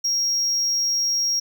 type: tone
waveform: triangle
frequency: 5600 Hz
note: F8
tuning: 4 cents sharp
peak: -18 dBFS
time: 0.04-1.4 s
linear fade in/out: 10 ms
effects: none

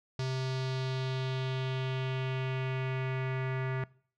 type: tone with low-pass filter sweep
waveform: square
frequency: 130.81 Hz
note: C3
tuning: in tune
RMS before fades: -33 dBFS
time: 0.19-3.84 s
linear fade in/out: 2 ms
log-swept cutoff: 5000 to 1900 Hz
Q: 2.4
effects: noise-tail reverb RT60 0.5 s tail -22 dB re dry

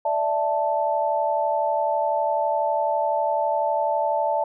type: chord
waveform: sine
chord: D suspended second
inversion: none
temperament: equal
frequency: 587.3 / 659.3 / 880 Hz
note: D5 / E5 / A5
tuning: 0 / 0 / 0 cents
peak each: -25 / -25 / -23 dBFS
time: 0.05-4.44 s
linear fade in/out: 5 ms
effects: none

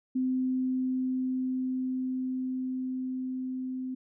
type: tone with level ramp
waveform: sine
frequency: 257.5 Hz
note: C4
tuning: 28 cents flat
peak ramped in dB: -25 to -32 dBFS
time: 0.15-3.95 s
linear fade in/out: 10 ms
effects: none

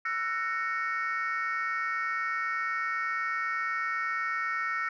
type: chord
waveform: sine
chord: F# dominant seventh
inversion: third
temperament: just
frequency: 1332 / 1480 / 1850 / 2220 Hz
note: E6 / F#6 / A#6 / C#7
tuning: +18 / 0 / -14 / +2 cents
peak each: -31 / -36 / -32 / -35 dBFS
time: 0.05-4.89 s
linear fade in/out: 5 ms
effects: tanh soft clip ceiling -22 dBFS

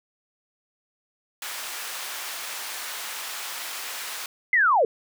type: high-pass noise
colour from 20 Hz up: pink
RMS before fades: -34 dBFS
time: 1.42-4.26 s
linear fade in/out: 2 ms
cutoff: 1100 Hz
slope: 12 dB/octave
type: linear sweep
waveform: sine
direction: down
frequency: 2093 to 408 Hz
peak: -16 dBFS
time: 4.53-4.85 s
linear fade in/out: 2 ms
effects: none

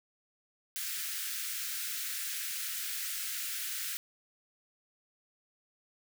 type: high-pass noise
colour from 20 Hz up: white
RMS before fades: -37 dBFS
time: 0.76-3.97 s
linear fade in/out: 0 ms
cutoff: 1400 Hz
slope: 48 dB/octave
effects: none

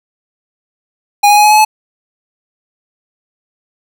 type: tone with pitch steps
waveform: square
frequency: 820 / 828.1 / 836.3 / 844.5 / 852.8 / 861.3 Hz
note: G#5 / G#5 / G#5 / G#5 / G#5 / A5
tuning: -22 / -5 / +12 / +29 / +46 / -37 cents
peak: -5 dBFS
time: 1.23-1.65 s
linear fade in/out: 10 ms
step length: 70 ms
effects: none

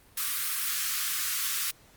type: high-pass noise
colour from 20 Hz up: white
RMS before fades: -30 dBFS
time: 0.17-1.71 s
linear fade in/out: 5 ms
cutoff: 1100 Hz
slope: 96 dB/octave
effects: pink hiss -58 dBFS RMS until 1.96 s + Opus 32 kbps

